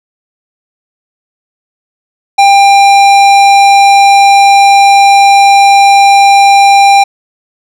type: tone with hard clipping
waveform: sine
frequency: 796 Hz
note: G5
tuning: 26 cents sharp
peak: -3 dBFS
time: 2.38-7.04 s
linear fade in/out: 10 ms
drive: 15 dB
effects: none